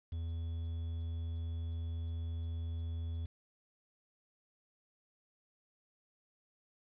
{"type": "tone with quantisation", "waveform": "triangle", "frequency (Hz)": 82.9, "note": "E2", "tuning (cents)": 10, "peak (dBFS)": -34, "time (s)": [0.12, 3.26], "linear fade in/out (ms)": 5, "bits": 10, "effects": ["resampled to 11025 Hz"]}